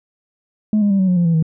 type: tone with pitch steps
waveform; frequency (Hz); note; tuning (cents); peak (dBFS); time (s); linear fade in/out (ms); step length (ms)
sine; 213 / 204.4 / 196.23 / 188.34 / 180.77 / 173.51 / 166.54 / 159.85; G#3 / G#3 / G3 / F#3 / F#3 / F3 / E3 / D#3; +44 / -27 / +2 / +31 / -40 / -11 / +18 / +47; -10; 0.73-1.426; 2; 87
effects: tanh soft clip ceiling -10 dBFS